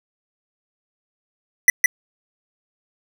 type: tone with echo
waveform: square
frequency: 1975.5 Hz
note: B6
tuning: in tune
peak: -8 dBFS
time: 1.68-1.7 s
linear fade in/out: 2 ms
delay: 160 ms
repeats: 1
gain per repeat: -3 dB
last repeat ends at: 1.86 s
effects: none